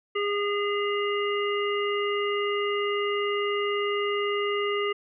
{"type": "harmonic tone with a mistuned harmonic", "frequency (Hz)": 408.9, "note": "G#4", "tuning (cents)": -27, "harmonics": [1, 3, 5, 7], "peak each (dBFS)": [-26, -31, -33, -34], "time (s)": [0.15, 4.93], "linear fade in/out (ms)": 10, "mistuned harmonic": 7, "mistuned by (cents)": -18, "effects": []}